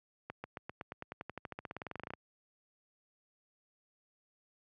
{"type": "accelerating click train", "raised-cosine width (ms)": 0.5, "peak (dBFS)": -26, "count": 26, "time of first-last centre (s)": [0.3, 2.137], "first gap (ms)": 140, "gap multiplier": 0.94, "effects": ["high-pass 80 Hz 12 dB/octave"]}